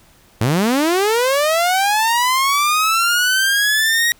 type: linear sweep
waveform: sawtooth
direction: up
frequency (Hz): 101.7 to 1900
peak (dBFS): -10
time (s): 0.41-4.12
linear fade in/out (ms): 0
effects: pink hiss -51 dBFS RMS until 4.19 s